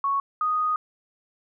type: tone pair in turn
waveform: sine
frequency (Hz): 1108.7 / 1242.3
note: C#6 / D#6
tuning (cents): 0 / -3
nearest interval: major second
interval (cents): 197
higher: second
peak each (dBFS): -21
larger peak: neither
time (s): 0.04-0.2 / 0.41-0.76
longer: second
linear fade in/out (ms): 2
effects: none